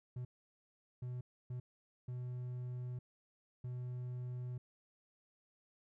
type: tone bursts at uneven times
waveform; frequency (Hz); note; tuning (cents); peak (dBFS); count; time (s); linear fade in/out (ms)
triangle; 124.4; B2; +13; -38; 5; 0.16-0.25 / 1.02-1.21 / 1.5-1.6 / 2.08-2.99 / 3.64-4.58; 5
effects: none